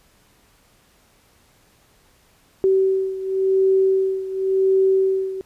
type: beating tone pair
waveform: sine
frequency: 382.5 / 383.42 Hz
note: G4 / G4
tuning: -42 / -38 cents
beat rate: 0.92 Hz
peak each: -17 / -21 dBFS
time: 2.64-5.41 s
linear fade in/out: 0 ms
effects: pink hiss -57 dBFS RMS until 5.45 s + resampled to 32000 Hz